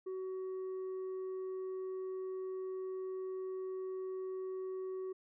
sine tone with tanh clipping, 375.8 Hz, F#4, 27 cents sharp, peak -39 dBFS, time 0.06-5.13 s, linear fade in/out 10 ms, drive 3 dB, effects none

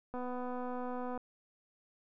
click train, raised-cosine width 1 ms, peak -28 dBFS, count 259, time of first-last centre 0.14-1.176 s, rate 249 Hz, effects none

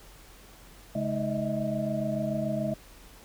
sine tone cluster, 137.3 / 211.2 / 313.5 / 617 / 644 Hz, C#3 / G#3 / D#4 / D#5 / E5, -16 / +29 / +13 / -15 / -41 cents, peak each -34 / -31 / -38 / -34 / -33 dBFS, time 0.95-2.74 s, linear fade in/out 5 ms, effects added 44 Hz sine -53 dBFS peak until 3.24 s + pink hiss -53 dBFS RMS until 3.24 s

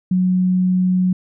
sine tone, 183.5 Hz, F#3, 14 cents flat, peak -13 dBFS, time 0.11-1.13 s, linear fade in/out 5 ms, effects none

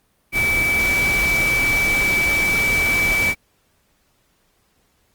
sine tone in noise, 2304 Hz, D7, 34 cents flat, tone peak -16 dBFS, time 0.32-3.35 s, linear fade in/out 50 ms, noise pink, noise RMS -25 dBFS, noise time 0.32-3.35 s, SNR +6 dB, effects pink hiss -63 dBFS RMS until 5.14 s + Opus 32 kbps

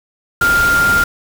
sine tone in noise, 1400 Hz, F6, 4 cents sharp, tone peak -10 dBFS, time 0.41-1.04 s, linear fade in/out 5 ms, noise pink, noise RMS -21 dBFS, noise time 0.41-1.04 s, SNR +8 dB, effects none

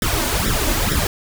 pink noise with flanger, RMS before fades -19 dBFS, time 0.02-1.07 s, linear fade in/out 2 ms, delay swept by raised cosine 0.55 to 3.35 ms, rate 2.2 Hz, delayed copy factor +0.8, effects none

